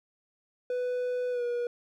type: tone with pitch glide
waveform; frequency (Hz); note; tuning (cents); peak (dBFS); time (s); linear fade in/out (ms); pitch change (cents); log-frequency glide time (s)
triangle; 496.5 to 481.5; B4 to B4; +9 to -44; -26; 0.7-1.67; 2; -53; 1.31-1.43
effects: none